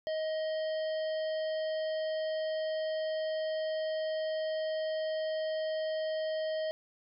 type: harmonic tone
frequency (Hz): 629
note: D#5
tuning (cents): +19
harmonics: 1 / 3 / 5 / 7 / 8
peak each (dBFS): -31 / -46 / -47 / -51 / -54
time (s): 0.07-6.71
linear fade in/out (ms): 0
effects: none